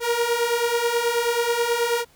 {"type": "beating tone pair", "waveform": "sawtooth", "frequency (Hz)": [466.2, 475.5], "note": ["A#4", "A#4"], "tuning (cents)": [0, 34], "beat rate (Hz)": 9.3, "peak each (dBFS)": [-21, -18], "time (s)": [0, 2.05], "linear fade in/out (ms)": 50, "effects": ["pink hiss -56 dBFS RMS until 2.15 s"]}